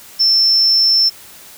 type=tone; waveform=sine; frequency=5350 Hz; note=E8; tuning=25 cents sharp; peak=-9 dBFS; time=0.19-1.1 s; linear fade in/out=20 ms; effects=white hiss -39 dBFS RMS until 1.57 s